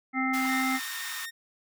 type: harmonic tone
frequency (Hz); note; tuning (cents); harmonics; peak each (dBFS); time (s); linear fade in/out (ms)
261.7; C4; 0; 1 / 3 / 5 / 7 / 8; -28 / -33 / -33 / -41 / -30; 0.13-0.8; 50
type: high-pass noise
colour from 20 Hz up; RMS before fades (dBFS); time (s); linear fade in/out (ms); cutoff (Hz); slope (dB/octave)
pink; -38; 0.33-1.26; 10; 970; 48
type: tone with vibrato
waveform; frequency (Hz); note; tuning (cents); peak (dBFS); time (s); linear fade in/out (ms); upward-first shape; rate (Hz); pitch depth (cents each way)
sawtooth; 1836; A#6; -27; -33; 0.46-1.31; 20; triangle; 7.5; 8
effects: none